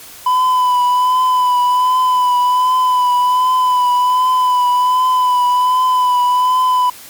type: tone with vibrato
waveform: triangle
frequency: 1000 Hz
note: B5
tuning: 21 cents sharp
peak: -8 dBFS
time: 0.26-6.9 s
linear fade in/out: 5 ms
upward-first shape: triangle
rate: 1.3 Hz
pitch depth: 30 cents each way
effects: white hiss -36 dBFS RMS until 7.09 s + MP3 96 kbps